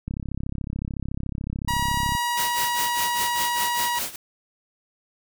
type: click train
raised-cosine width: 5 ms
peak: -17 dBFS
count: 71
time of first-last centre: 0.08-2.151 s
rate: 33.8 Hz
type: tone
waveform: sawtooth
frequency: 959 Hz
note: A#5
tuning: 49 cents sharp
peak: -19 dBFS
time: 1.68-3.99 s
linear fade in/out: 5 ms
type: noise with tremolo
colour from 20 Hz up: white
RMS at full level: -27 dBFS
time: 2.37-4.16 s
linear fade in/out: 2 ms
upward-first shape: sine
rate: 5 Hz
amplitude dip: 85%
effects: none